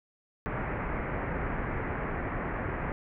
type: low-pass noise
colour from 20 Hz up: pink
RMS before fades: -33 dBFS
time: 0.46-2.92 s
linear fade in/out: 0 ms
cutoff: 2200 Hz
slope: 48 dB/octave
effects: none